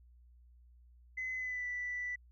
sine tone with pitch glide, 2033 to 1974 Hz, B6 to B6, +50 to -1 cents, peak -35 dBFS, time 1.17-2.16 s, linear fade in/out 10 ms, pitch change -51 cents, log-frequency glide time 1.35-1.66 s, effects tanh soft clip ceiling -31 dBFS + added 60 Hz sine -58 dBFS peak until 2.31 s

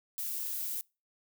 violet noise, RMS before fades -36 dBFS, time 0.18-0.81 s, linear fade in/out 0 ms, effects noise-tail reverb RT60 0.3 s tail -26 dB re dry

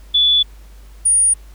sine tone pair in turn, 3450 / 9552 Hz, A7 / D9, -35 / +28 cents, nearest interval octave + tritone, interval 1763 cents, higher second, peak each -10 dBFS, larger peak neither, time 0.14-0.43 / 1.05-1.34 s, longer neither, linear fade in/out 10 ms, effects added 50 Hz sine -37 dBFS peak until 1.54 s + pink hiss -51 dBFS RMS until 1.54 s

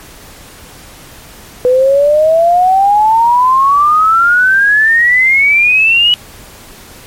sine exponential sweep, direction up, 494 to 2950 Hz, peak -5 dBFS, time 1.65-6.14 s, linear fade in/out 0 ms, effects pink hiss -35 dBFS RMS until 7.06 s + MP3 64 kbps

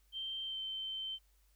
sine tone with pitch glide, 3136 to 3100 Hz, G7 to G7, 0 to -20 cents, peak -38 dBFS, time 0.12-1.19 s, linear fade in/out 50 ms, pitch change -20 cents, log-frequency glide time 0.44-0.59 s, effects added 50 Hz sine -67 dBFS peak until 1.55 s + white hiss -75 dBFS RMS until 1.55 s

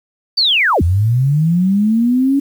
sine linear two-way sweep, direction down then up, 4699 to 79.8 to 282.6 Hz, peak -10 dBFS, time 0.37-2.4 s, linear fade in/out 10 ms, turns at 0.82 s, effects 7-bit

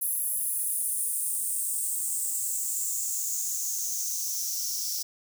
blue noise with high-pass filter sweep, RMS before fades -30 dBFS, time 0.01-5.03 s, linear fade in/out 10 ms, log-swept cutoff 11000 to 5400 Hz, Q 5.5, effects none

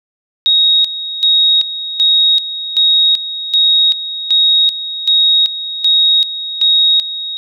sine tone with tremolo, 3767 Hz, A#7, 17 cents sharp, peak -7 dBFS, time 0.46-7.37 s, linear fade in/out 0 ms, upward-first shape square, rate 1.3 Hz, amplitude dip 75%, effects none

